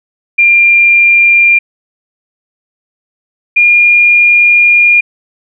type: tone pair in turn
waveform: sine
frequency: 2391 / 2417 Hz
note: D7 / D7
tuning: +30 / +49 cents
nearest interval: unison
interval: 19 cents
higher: second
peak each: -3 dBFS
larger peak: neither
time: 0.38-1.59 / 3.56-5.01 s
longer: second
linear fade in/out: 10 ms
effects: none